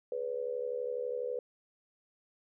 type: tone with amplitude modulation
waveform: sine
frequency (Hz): 493.9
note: B4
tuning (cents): 0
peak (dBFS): -29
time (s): 0.12-1.39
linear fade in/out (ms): 2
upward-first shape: sine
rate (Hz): 72.1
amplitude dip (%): 85
effects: none